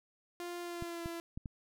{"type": "tone with pitch glide", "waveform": "sawtooth", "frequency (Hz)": [349.2, 337.5], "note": ["F4", "E4"], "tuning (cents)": [0, 41], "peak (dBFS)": -36, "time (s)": [0.4, 1.2], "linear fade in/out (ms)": 0, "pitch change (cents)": -59, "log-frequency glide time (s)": [0.61, 1.04]}
{"type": "clicks", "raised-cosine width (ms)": 5, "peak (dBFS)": -29, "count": 4, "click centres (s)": [0.824, 1.059, 1.375, 1.458]}
{"effects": []}